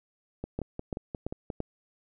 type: two click trains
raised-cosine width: 2 ms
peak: -21 / -18 dBFS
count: 7 / 4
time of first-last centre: 0.44-1.502 / 0.59-1.604 s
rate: 5.65 / 2.96 Hz
effects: none